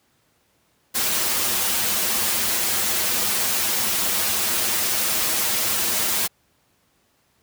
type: noise with comb filter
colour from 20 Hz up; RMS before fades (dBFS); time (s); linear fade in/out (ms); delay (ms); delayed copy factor
white; -22; 0.94-6.28; 20; 7; -1
effects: pink hiss -64 dBFS RMS until 7.42 s + high-pass 80 Hz 12 dB/octave